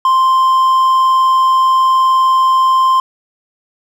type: tone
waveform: triangle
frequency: 1046.5 Hz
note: C6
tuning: in tune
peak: -6 dBFS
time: 0.05-3 s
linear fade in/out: 2 ms
effects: none